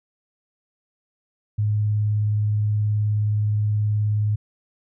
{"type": "tone with vibrato", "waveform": "sine", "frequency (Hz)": 105.4, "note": "G#2", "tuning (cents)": 26, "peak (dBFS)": -18, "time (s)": [1.58, 4.36], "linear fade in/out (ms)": 10, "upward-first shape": "sine", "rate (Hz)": 19, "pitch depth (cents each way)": 13, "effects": []}